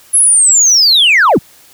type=linear sweep; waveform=sine; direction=down; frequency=11000 to 82.41 Hz; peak=-3 dBFS; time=0.13-1.39 s; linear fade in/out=20 ms; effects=tanh soft clip ceiling -3 dBFS + white hiss -43 dBFS RMS until 1.73 s